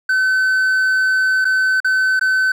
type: tone with dropouts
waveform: triangle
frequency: 1523 Hz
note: F#6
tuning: 50 cents sharp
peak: -11 dBFS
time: 0.09-2.52 s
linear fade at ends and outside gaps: 5 ms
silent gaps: 1.446-1.451 / 1.803-1.845 / 2.195-2.211 s
effects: none